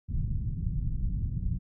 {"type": "low-pass noise", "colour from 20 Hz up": "pink", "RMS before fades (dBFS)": -30, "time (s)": [0.08, 1.59], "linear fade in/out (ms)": 20, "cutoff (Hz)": 160, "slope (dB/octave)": 24, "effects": []}